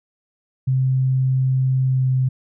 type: tone with pitch glide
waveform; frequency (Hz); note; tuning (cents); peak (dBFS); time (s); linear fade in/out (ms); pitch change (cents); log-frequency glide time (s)
sine; 130.81 to 129.76; C3 to C3; 0 to -14; -15; 0.67-2.29; 10; -14; 1.86-2.08
effects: none